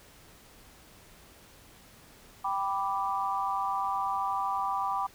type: chord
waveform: sine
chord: G major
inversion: none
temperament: equal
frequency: 784 / 987.8 / 1174.7 Hz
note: G5 / B5 / D6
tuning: 0 / 0 / 0 cents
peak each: -32 dBFS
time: 2.44-5.07 s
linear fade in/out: 10 ms
effects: pink hiss -55 dBFS RMS until 5.14 s